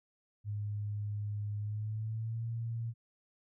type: tone with pitch glide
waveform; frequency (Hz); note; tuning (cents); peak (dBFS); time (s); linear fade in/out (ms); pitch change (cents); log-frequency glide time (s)
sine; 103.83 to 115.21; G#2 to A#2; 0 to -20; -34; 0.44-2.94; 50; +180; 1.58-2.46
effects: none